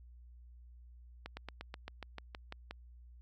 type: slowing click train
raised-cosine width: 0.3 ms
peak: -27 dBFS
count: 11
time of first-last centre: 1.26-2.71 s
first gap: 110 ms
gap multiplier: 1.06
effects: added 60 Hz sine -53 dBFS peak until 3.21 s